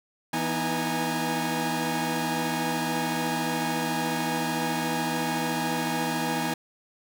sawtooth tone cluster, 164.4 / 244.8 / 315 / 825 / 921 Hz, E3 / B3 / D#4 / G#5 / A#5, -4 / -15 / +21 / -12 / -21 cents, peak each -29 / -27 / -29 / -27 / -32 dBFS, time 0.33-6.54 s, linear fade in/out 5 ms, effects none

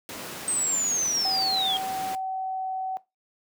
pink noise, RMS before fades -36 dBFS, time 0.09-2.15 s, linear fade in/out 0 ms
sine linear sweep, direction down, 8372 to 3185 Hz, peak -23 dBFS, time 0.48-1.77 s, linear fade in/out 0 ms
sine tone with pitch glide, 765 to 756.2 Hz, G5 to F#5, -42 to +38 cents, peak -28 dBFS, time 1.25-2.97 s, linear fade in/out 0 ms, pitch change -20 cents, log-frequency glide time 1.46-2.69 s
effects noise-tail reverb RT60 0.2 s tail -18 dB re dry + high-pass 200 Hz 12 dB/octave

